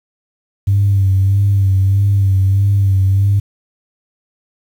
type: tone with vibrato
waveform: sine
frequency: 98 Hz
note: G2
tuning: in tune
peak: -8 dBFS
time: 0.67-3.4 s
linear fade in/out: 10 ms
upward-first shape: sine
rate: 1.6 Hz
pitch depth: 44 cents each way
effects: tanh soft clip ceiling -5 dBFS + 7-bit